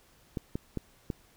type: clicks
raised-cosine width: 3 ms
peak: -19 dBFS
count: 4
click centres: 0.372 / 0.555 / 0.773 / 1.102 s
effects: pink hiss -62 dBFS RMS until 1.36 s